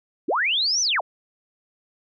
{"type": "linear two-way sweep", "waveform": "sine", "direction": "up then down", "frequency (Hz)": [220, 6130, 450], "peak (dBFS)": -19, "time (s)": [0.28, 1.01], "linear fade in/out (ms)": 10, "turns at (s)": 0.81, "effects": []}